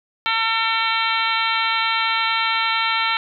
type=harmonic tone with a mistuned harmonic; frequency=451.1 Hz; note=A4; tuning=43 cents sharp; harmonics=2 / 3 / 4 / 5 / 6 / 7 / 8 / 9; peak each=-25 / -23 / -28 / -24 / -28 / -27 / -31 / -28 dBFS; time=0.26-3.17 s; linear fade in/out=0 ms; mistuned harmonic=9; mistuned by=-24 cents; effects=none